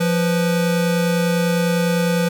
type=tone pair together; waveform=square; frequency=174.61 / 493.9 Hz; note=F3 / B4; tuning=0 / 0 cents; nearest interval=octave + tritone; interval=1800 cents; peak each=-18 / -22 dBFS; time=0-2.29 s; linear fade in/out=10 ms; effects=none